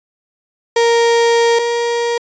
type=tone pair in turn; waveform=35% pulse; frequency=466.2 / 471.3 Hz; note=A#4 / A#4; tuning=0 / +19 cents; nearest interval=unison; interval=19 cents; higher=second; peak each=-8 / -13 dBFS; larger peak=first; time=0.76-1.59 / 1.59-2.18 s; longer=first; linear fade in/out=5 ms; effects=resampled to 16000 Hz